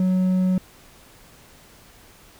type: tone with hard clipping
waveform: sine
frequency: 185 Hz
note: F#3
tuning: in tune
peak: -18 dBFS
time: 0-0.58 s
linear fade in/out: 2 ms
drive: 3 dB
effects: pink hiss -50 dBFS RMS until 2.39 s